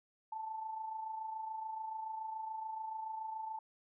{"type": "tone with amplitude modulation", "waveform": "sine", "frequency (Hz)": 880, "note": "A5", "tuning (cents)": 0, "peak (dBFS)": -37, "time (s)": [0.32, 3.59], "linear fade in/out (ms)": 5, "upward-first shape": "sine", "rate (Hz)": 27, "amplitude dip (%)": 50, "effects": []}